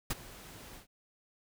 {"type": "noise with ADSR envelope", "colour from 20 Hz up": "pink", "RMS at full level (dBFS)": -30, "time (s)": [0.1, 0.87], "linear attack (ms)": 8, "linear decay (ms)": 27, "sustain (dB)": -20, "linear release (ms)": 110, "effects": []}